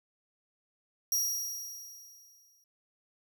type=tone with exponential decay; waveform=sawtooth; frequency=5690 Hz; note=F8; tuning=31 cents sharp; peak=-23 dBFS; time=1.12-2.64 s; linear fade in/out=2 ms; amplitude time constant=330 ms; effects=none